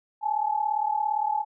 sine tone pair together, 832.5 / 870 Hz, G#5 / A5, +4 / -20 cents, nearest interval minor second, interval 76 cents, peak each -26 / -26 dBFS, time 0.21-1.45 s, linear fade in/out 50 ms, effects none

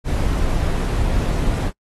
brown noise, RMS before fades -19 dBFS, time 0.04-1.72 s, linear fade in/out 50 ms, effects noise-tail reverb RT60 0.1 s tail -26 dB re dry + AAC 32 kbps

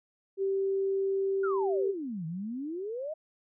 sine tone, 389.1 Hz, G4, 13 cents flat, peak -26 dBFS, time 0.37-1.94 s, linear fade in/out 50 ms
sine exponential two-way sweep, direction down then up, 1472 to 155.56 to 648 Hz, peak -33 dBFS, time 1.43-3.14 s, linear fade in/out 10 ms, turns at 2.26 s
effects none

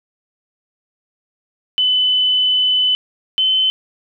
sine tone pair in turn, 3012 / 3056 Hz, F#7 / G7, +30 / -45 cents, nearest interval unison, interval 25 cents, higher second, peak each -12 dBFS, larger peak neither, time 1.78-2.95 / 3.38-3.7 s, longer first, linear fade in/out 0 ms, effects none

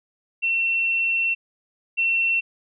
sine tone pair in turn, 2708 / 2708 Hz, E7 / E7, +46 / +46 cents, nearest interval unison, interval 0 cents, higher neither, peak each -19 / -18 dBFS, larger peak second, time 0.42-1.35 / 1.97-2.41 s, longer first, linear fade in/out 20 ms, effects none

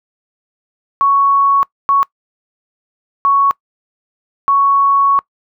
sine tone bursts at uneven times, 1112 Hz, C#6, 5 cents sharp, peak -8 dBFS, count 4, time 1.01-1.63 / 1.89-2.03 / 3.25-3.51 / 4.48-5.19 s, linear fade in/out 0 ms, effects noise-tail reverb RT60 0.1 s tail -24 dB re dry

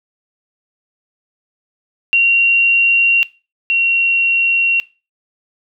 sine tone pair in turn, 2754 / 2741 Hz, F7 / F7, -25 / -33 cents, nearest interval unison, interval 8 cents, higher first, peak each -8 / -11 dBFS, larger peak first, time 2.13-3.23 / 3.7-4.8 s, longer neither, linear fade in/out 0 ms, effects noise-tail reverb RT60 0.3 s tail -20 dB re dry

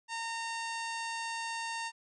harmonic tone, 916 Hz, A#5, 31 cents flat, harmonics 1 / 2 / 3 / 4 / 5 / 6 / 7 / 8 / 9 / 10, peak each -38 / -41 / -43 / -49 / -46 / -51 / -50 / -54 / -53 / -55 dBFS, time 0.08-1.92 s, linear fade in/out 50 ms, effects none

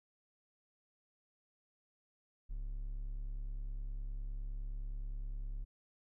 triangle tone, 34.86 Hz, C#1, 11 cents sharp, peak -36 dBFS, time 2.49-5.65 s, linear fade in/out 20 ms, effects none

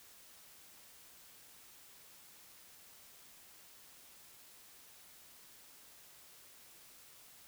silence, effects white hiss -59 dBFS RMS until 7.47 s

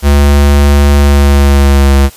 square tone with pitch glide, 71.4 to 68.93 Hz, D2 to C#2, -48 to -9 cents, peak -4 dBFS, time 0.02-2.1 s, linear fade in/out 50 ms, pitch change -61 cents, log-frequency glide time 0.97-1.92 s, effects white hiss -35 dBFS RMS until 2.16 s + resampled to 32000 Hz

